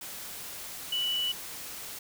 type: tone in noise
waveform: sine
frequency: 2960 Hz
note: F#7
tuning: in tune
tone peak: -27 dBFS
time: 0.92-1.32 s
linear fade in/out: 5 ms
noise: white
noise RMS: -41 dBFS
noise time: 0.01-1.99 s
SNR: +11 dB
effects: none